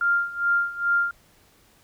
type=tone with tremolo; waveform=sine; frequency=1396.9 Hz; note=F6; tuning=in tune; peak=-17 dBFS; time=0.01-1.11 s; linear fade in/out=2 ms; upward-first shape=sine; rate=2.4 Hz; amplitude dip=85%; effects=pink hiss -58 dBFS RMS until 1.83 s